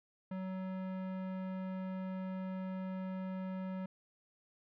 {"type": "tone with tanh clipping", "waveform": "sine", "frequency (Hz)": 187.6, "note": "F#3", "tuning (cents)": 24, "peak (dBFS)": -40, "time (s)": [0.31, 3.86], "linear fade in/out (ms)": 5, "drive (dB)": 18, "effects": []}